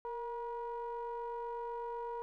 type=ring-modulated tone; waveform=triangle; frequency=245 Hz; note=B3; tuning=14 cents flat; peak=-33 dBFS; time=0.05-2.22 s; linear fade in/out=0 ms; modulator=711 Hz; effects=none